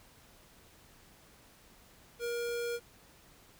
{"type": "tone", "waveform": "square", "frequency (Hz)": 474, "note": "A#4", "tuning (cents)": 29, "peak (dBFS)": -34, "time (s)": [2.19, 2.8], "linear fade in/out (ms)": 50, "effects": ["pink hiss -60 dBFS RMS until 3.59 s"]}